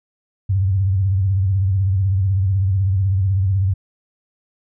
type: tone with vibrato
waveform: sine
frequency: 96.1 Hz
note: G2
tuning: 34 cents flat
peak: -14 dBFS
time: 0.49-3.74 s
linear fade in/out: 10 ms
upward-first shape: sine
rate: 16 Hz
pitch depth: 97 cents each way
effects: none